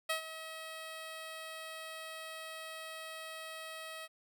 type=tone with ADSR envelope; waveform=10% pulse; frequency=640 Hz; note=D#5; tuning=49 cents sharp; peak=-22 dBFS; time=0.09-4.08 s; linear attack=10 ms; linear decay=110 ms; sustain=-13 dB; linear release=36 ms; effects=none